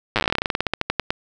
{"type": "slowing click train", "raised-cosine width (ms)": 0.3, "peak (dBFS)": -3, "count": 25, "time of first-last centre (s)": [0.16, 1.105], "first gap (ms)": 8, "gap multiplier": 1.12, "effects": []}